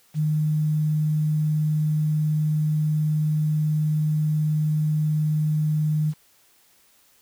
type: tone with quantisation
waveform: sine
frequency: 153.1 Hz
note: D#3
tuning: 28 cents flat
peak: -19 dBFS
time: 0.14-6.14 s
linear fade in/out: 50 ms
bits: 8
effects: white hiss -59 dBFS RMS until 7.21 s